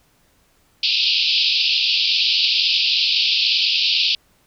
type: band-pass noise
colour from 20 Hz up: white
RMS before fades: -18 dBFS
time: 0.83-4.15 s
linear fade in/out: 2 ms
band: 2500 to 5000 Hz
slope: 96 dB/octave
effects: pink hiss -59 dBFS RMS until 4.46 s